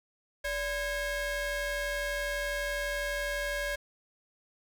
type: ring-modulated tone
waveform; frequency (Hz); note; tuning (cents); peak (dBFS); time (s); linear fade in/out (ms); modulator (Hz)
35% pulse; 532; C5; +29; -26; 0.44-3.76; 10; 1110
effects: none